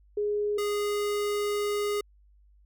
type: tone pair in turn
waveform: sine / square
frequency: 415.3 / 412.7 Hz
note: G#4 / G#4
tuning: 0 / -11 cents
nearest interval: unison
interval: 11 cents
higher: first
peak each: -25 / -27 dBFS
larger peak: first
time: 0.17-0.58 / 0.58-2.01 s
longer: second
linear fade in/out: 5 ms
effects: added 50 Hz sine -56 dBFS peak until 2.65 s